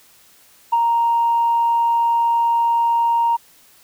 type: tone with ADSR envelope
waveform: sine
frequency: 932.3 Hz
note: A#5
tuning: in tune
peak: -10 dBFS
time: 0.72-3.37 s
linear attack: 13 ms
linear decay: 30 ms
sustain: -3 dB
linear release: 18 ms
effects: tanh soft clip ceiling -9 dBFS + white hiss -51 dBFS RMS until 3.83 s